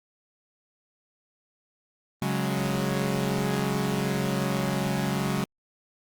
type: chord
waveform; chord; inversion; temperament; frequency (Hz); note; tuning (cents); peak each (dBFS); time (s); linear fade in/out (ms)
sawtooth; C# suspended fourth; none; equal; 138.59 / 185 / 207.7; C#3 / F#3 / G#3; 0 / 0 / 0; -25 / -25 / -26; 2.22-5.44; 0
effects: Opus 32 kbps

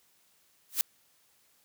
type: noise with exponential growth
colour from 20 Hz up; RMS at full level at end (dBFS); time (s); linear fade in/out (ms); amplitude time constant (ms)
blue; -22; 0.69-0.81; 0; 24
effects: white hiss -67 dBFS RMS until 1.64 s + high-pass 60 Hz 12 dB/octave

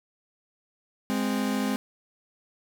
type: tone pair together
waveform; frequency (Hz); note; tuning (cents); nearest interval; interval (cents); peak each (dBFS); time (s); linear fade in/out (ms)
40% pulse; 206.4 / 260; G#3 / C4; -10 / -11; major third; 399; -27; 1.1-1.76; 0
effects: none

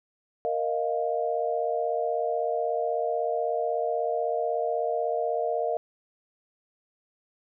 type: chord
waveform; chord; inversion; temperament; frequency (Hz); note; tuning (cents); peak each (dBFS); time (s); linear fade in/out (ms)
sine; Bb suspended fourth; none; equal; 466.2 / 622.3 / 698.5; Bb4 / Eb5 / F5; 0 / 0 / 0; -29 / -29 / -29; 0.45-5.77; 0
effects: none

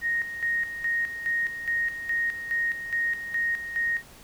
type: tone with tremolo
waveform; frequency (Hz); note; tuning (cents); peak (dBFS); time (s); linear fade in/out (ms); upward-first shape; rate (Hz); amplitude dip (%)
sine; 1864.7; A#6; 0; -23; 0.01-4.03; 50; square; 2.4; 65
effects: pink hiss -50 dBFS RMS until 4.23 s

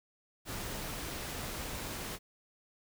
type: noise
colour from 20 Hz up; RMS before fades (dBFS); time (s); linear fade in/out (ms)
pink; -40; 0.45-2.19; 50
effects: none

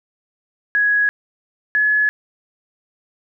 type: tone pair in turn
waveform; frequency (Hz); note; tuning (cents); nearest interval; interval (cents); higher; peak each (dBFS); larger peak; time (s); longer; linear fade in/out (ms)
sine; 1669 / 1702.1; G#6 / G#6; +8 / +42; unison; 34; second; -13 / -13; neither; 0.75-1.09 / 1.75-2.09; neither; 0
effects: none

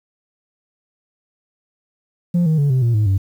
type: tone with pitch steps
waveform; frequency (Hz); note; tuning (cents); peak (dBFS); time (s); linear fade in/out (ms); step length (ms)
sine; 174.2 / 157.91 / 143.14 / 129.75 / 117.62 / 106.62 / 96.64; F3 / D#3 / D3 / C3 / A#2 / G#2 / G2; -4 / +26 / -44 / -14 / +16 / +46 / -24; -10; 2.34-3.18; 10; 120
effects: tanh soft clip ceiling -12 dBFS + 8-bit

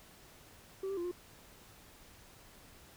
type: tone with pitch steps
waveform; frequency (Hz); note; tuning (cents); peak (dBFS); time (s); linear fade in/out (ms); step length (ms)
sine; 385.2 / 392.3 / 346.4 / 355.3; G4 / G4 / F4 / F4; -30 / +1 / -14 / +30; -32; 0.83-1.114; 5; 71
effects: tanh soft clip ceiling -34 dBFS + pink hiss -58 dBFS RMS until 2.96 s

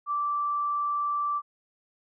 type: tone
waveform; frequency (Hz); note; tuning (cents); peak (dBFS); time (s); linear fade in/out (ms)
sine; 1168; D6; -10; -25; 0.06-1.42; 50
effects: none

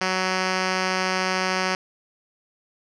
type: tone with low-pass filter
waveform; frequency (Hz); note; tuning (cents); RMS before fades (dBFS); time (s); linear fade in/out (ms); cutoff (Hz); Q
5% pulse; 186.4; F#3; +13; -24; 0.01-1.75; 2; 4700; 1.9
effects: none

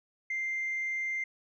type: tone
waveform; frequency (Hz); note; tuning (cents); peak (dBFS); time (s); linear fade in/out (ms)
sine; 2093; C7; 0; -29; 0.3-1.24; 5
effects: tanh soft clip ceiling -27 dBFS

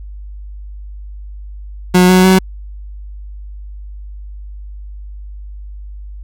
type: tone with pitch steps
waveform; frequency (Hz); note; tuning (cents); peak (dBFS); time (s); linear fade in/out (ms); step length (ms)
30% pulse; 181.3 / 184.47 / 187.69; F#3 / F#3 / F#3; -35 / -5 / +25; -3; 1.94-2.39; 10; 150
effects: added 50 Hz sine -27 dBFS peak until 6.23 s + AAC 64 kbps

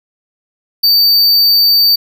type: tone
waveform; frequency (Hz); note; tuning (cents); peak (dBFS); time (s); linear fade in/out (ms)
square; 4603; D8; -36; -7; 0.83-1.96; 10
effects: none

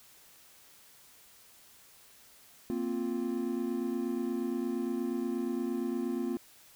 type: chord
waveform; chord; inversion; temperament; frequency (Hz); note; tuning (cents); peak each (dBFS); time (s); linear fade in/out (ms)
triangle; Bb suspended second; none; equal; 233.1 / 261.6 / 349.2; Bb3 / C4 / F4; 0 / 0 / 0; -33; 2.7-6.37; 0
effects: white hiss -58 dBFS RMS until 6.75 s

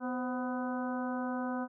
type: harmonic tone with a mistuned harmonic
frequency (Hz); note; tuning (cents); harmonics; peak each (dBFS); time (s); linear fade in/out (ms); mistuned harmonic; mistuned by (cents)
250; B3; +21; 1 / 2 / 3 / 4 / 5 / 6; -34 / -41 / -41 / -43 / -45 / -45; 0-1.68; 50; 2; +61
effects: none

